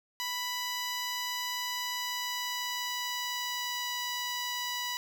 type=tone with pitch glide; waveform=10% pulse; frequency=987.8 to 981.5 Hz; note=B5 to B5; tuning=0 to -11 cents; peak=-24 dBFS; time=0.2-4.97 s; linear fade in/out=0 ms; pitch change=-11 cents; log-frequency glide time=1.68-4 s; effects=none